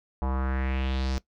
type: tone with low-pass filter sweep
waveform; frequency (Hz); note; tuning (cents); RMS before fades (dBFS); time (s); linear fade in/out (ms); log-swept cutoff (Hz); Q
square; 65.7; C2; +8; -28; 0.22-1.18; 0; 900 to 5700; 2.9
effects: noise-tail reverb RT60 0.1 s tail -18 dB re dry